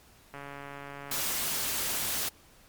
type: click train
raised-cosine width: 0.5 ms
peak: -27 dBFS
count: 122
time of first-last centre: 0.34-1.198 s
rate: 141 Hz
type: noise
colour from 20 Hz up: white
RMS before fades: -31 dBFS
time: 1.11-2.29 s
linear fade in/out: 5 ms
effects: pink hiss -58 dBFS RMS until 2.68 s + MP3 96 kbps